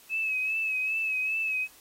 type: tone with vibrato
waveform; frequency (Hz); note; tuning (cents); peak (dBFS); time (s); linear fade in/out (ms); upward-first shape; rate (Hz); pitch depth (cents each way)
sine; 2580; E7; -38; -26; 0.09-1.68; 50; sine; 2.5; 44
effects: white hiss -55 dBFS RMS until 1.8 s + AAC 48 kbps